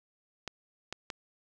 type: clicks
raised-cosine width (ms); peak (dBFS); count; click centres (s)
0.2; -19; 3; 0.477 / 0.926 / 1.102
effects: none